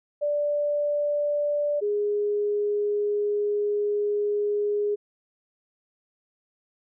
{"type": "tone pair in turn", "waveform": "sine", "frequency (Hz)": [586, 413.6], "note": ["D5", "G#4"], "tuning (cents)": [-4, -7], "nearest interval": "tritone", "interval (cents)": 603, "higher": "first", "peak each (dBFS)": -22, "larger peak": "neither", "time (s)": [[0.21, 1.81], [1.81, 4.96]], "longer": "second", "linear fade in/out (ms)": 20, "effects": []}